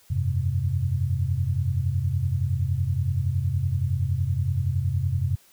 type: chord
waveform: sine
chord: F suspended second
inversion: none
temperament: equal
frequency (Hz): 87.31 / 98 / 130.81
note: F2 / G2 / C3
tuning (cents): 0 / 0 / 0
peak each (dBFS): -26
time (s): 0.1-5.36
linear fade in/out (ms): 10
effects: white hiss -57 dBFS RMS until 5.52 s